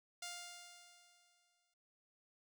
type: tone with exponential decay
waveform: 5% pulse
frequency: 702 Hz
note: F5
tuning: 9 cents sharp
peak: -32 dBFS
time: 0.22-1.74 s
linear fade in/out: 5 ms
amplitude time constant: 330 ms
effects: none